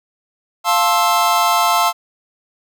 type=chord; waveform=square; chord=F major seventh; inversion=none; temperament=equal with one note detuned; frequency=698.5 / 880 / 1058.7 / 1318.5 Hz; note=F5 / A5 / C6 / E6; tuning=0 / 0 / +20 / 0 cents; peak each=-19 dBFS; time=0.64-1.93 s; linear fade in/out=50 ms; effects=none